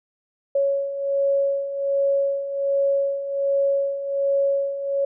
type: beating tone pair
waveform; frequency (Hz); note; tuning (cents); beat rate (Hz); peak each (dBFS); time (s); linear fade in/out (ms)
sine; 554.4 / 555.7; C#5 / C#5; 0 / +4; 1.3; -26 / -20; 0.55-5.05; 5
effects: none